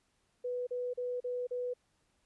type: tone bursts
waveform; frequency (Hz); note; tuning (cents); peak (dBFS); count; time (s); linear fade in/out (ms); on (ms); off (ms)
sine; 493.9; B4; 0; -33; 5; 0.44-1.738; 10; 230; 37
effects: pink hiss -75 dBFS RMS until 2.25 s + resampled to 24000 Hz